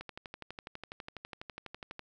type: click train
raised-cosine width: 0.3 ms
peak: -26 dBFS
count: 25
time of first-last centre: 0.01-1.993 s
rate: 12.1 Hz
effects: none